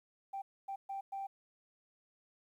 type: tone bursts at uneven times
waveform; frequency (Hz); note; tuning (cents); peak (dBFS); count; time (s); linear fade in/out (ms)
sine; 784; G5; 0; -37; 4; 0.33-0.42 / 0.68-0.76 / 0.89-1.01 / 1.12-1.27; 10
effects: tanh soft clip ceiling -34 dBFS + 12-bit